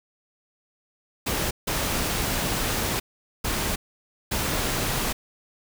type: noise bursts at uneven times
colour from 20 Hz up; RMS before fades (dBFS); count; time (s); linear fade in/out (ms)
pink; -26; 4; 1.26-1.51 / 1.67-3 / 3.44-3.76 / 4.31-5.13; 10
effects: none